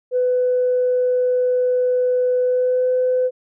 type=tone with pitch glide; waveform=sine; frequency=500 to 506.4 Hz; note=B4 to B4; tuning=+21 to +43 cents; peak=-14 dBFS; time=0.11-3.31 s; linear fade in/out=50 ms; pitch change=+22 cents; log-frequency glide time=2.41-2.9 s; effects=tanh soft clip ceiling -10 dBFS